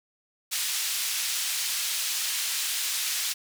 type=band-pass noise; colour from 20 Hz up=pink; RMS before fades=-29 dBFS; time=0.51-3.34 s; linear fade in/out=20 ms; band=3000 to 15000 Hz; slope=12 dB/octave; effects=none